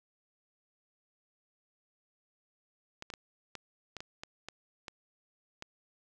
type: clicks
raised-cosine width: 0.2 ms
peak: -24 dBFS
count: 10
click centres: 3.024 / 3.102 / 3.138 / 3.553 / 3.967 / 4.005 / 4.235 / 4.486 / 4.882 / 5.624 s
effects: none